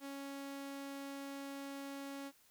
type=tone; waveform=sawtooth; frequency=277.2 Hz; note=C#4; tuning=in tune; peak=-40 dBFS; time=0-2.32 s; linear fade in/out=50 ms; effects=white hiss -68 dBFS RMS until 2.5 s